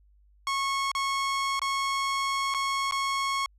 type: tone with dropouts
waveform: sawtooth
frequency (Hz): 1096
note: C#6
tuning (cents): -20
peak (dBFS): -22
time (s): 0.47-3.46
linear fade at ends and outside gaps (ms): 1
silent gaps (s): 0.916-0.95 / 1.594-1.617 / 2.54-2.546 / 2.911-2.922
effects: added 50 Hz sine -57 dBFS peak until 3.58 s + low-pass 8000 Hz 12 dB/octave